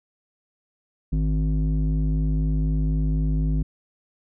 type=tone with low-pass filter; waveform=square; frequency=52 Hz; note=G#1; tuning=3 cents sharp; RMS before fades=-22 dBFS; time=1.12-3.63 s; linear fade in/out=10 ms; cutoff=210 Hz; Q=3.8; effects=none